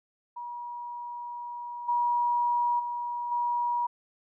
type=tone with level steps; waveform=sine; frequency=960 Hz; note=B5; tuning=49 cents flat; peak=-35 / -23 / -30 / -25 dBFS; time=0.36-3.87 s; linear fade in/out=10 ms; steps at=1.88 / 2.79 / 3.31 s; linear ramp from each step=10 ms; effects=none